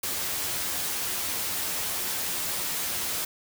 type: noise with comb filter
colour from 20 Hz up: white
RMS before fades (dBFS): -30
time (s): 0.03-3.25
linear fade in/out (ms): 5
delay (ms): 11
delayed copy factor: +0.55
effects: none